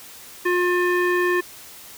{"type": "tone with low-pass filter", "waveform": "square", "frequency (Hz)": 356.5, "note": "F4", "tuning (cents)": 36, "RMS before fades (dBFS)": -20, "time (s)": [0.45, 1.41], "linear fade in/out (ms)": 10, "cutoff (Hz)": 2000, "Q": 3.7, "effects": ["white hiss -42 dBFS RMS until 1.97 s"]}